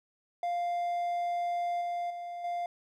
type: tone with level steps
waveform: triangle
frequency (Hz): 698.5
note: F5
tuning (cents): 0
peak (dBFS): -27 / -29 / -35 / -29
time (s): 0.43-2.66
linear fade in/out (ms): 2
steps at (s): 1.81 / 2.1 / 2.44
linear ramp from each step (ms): 5
effects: none